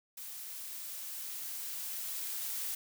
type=noise with level ramp; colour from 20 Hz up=blue; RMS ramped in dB=-45 to -37 dBFS; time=0.17-2.75 s; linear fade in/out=5 ms; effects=none